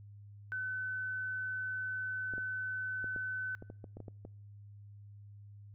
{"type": "tone", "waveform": "sine", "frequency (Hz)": 1514, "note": "F#6", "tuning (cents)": 39, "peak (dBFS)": -35, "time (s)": [0.52, 3.55], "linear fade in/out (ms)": 0}
{"type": "clicks", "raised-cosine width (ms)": 2, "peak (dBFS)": -33, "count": 11, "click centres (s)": [2.337, 2.381, 3.043, 3.162, 3.624, 3.701, 3.842, 3.97, 4.003, 4.082, 4.251]}
{"effects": ["noise-tail reverb RT60 0.7 s tail -25 dB re dry", "added 102 Hz sine -50 dBFS peak until 5.74 s"]}